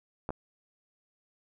clicks, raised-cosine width 1 ms, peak -20 dBFS, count 2, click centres 0.291 / 0.305 s, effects none

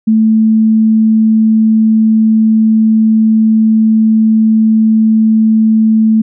sine tone, 220 Hz, A3, in tune, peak -5 dBFS, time 0.07-6.22 s, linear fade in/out 10 ms, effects none

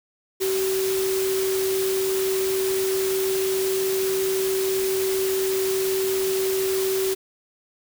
sine tone in noise, 382 Hz, G4, 45 cents flat, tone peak -21 dBFS, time 0.4-7.15 s, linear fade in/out 20 ms, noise white, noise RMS -30 dBFS, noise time 0.4-7.15 s, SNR +6 dB, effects none

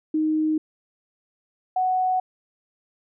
sine tone pair in turn, 311.1 / 742 Hz, D#4 / F#5, 0 / +5 cents, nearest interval octave + minor third, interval 1505 cents, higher second, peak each -19 dBFS, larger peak neither, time 0.14-0.58 / 1.76-2.2 s, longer neither, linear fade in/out 5 ms, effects none

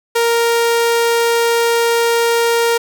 sawtooth tone, 466.2 Hz, A#4, in tune, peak -8 dBFS, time 0.15-2.78 s, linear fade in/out 10 ms, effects none

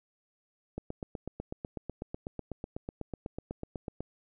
click train, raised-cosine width 2 ms, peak -23 dBFS, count 27, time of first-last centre 0.78-4.006 s, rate 8.06 Hz, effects none

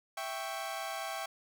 sawtooth chord, C# diminished, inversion first, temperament equal, 659.3 / 784 / 1108.7 Hz, E5 / G5 / C#6, 0 / 0 / 0 cents, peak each -37 / -36 / -39 dBFS, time 0.17-1.26 s, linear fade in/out 5 ms, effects none

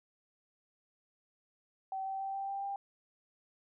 sine tone with pitch steps, 768 / 773.3 / 778.7 / 784.1 / 789.6 / 795.1 Hz, G5 / G5 / G5 / G5 / G5 / G5, -36 / -24 / -12 / 0 / +12 / +24 cents, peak -35 dBFS, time 1.92-2.76 s, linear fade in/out 2 ms, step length 140 ms, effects none

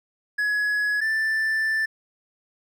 triangle tone pair in turn, 1684 / 1767.3 Hz, G#6 / A6, +24 / +7 cents, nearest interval minor second, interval 83 cents, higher second, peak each -19 dBFS, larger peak neither, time 0.38-1.01 / 1.01-1.86 s, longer second, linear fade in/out 10 ms, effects none

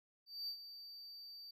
triangle tone with ADSR envelope, 4628 Hz, D8, 26 cents flat, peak -38 dBFS, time 0.26-1.51 s, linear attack 220 ms, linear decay 82 ms, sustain -11 dB, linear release 6 ms, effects none

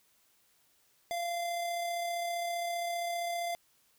square tone with amplitude modulation, 690 Hz, F5, 21 cents flat, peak -32 dBFS, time 1.11-3.55 s, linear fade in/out 0 ms, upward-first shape sine, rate 35.2 Hz, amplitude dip 25%, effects white hiss -69 dBFS RMS until 3.98 s

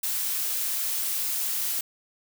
blue noise, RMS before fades -28 dBFS, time 0.03-1.81 s, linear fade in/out 5 ms, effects none

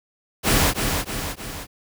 pink noise with echo, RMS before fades -18 dBFS, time 0.43-0.74 s, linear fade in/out 50 ms, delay 310 ms, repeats 3, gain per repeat -5 dB, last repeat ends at 1.67 s, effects none

